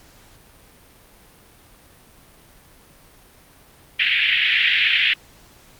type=band-pass noise; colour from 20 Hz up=white; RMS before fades=-18 dBFS; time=3.99-5.14 s; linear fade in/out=10 ms; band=1800 to 3200 Hz; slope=48 dB/octave; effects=pink hiss -50 dBFS RMS until 5.79 s + Opus 48 kbps